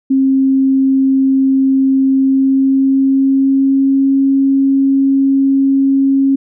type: tone with pitch glide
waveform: sine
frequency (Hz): 267.6 to 272.1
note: C4 to C#4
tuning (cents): +39 to -32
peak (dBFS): -8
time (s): 0.1-6.36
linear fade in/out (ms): 10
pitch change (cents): +29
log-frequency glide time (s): 2.15-4.18
effects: none